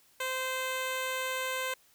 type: tone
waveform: 10% pulse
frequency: 518 Hz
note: C5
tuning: 17 cents flat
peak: -23 dBFS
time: 0.2-1.74 s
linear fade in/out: 5 ms
effects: white hiss -64 dBFS RMS until 1.94 s